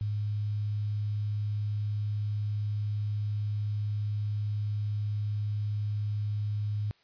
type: tone with quantisation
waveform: sine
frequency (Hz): 104.4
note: G#2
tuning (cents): +10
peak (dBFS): -28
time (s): 0.01-6.91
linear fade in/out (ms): 0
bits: 9
effects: white hiss -65 dBFS RMS until 7.03 s + resampled to 11025 Hz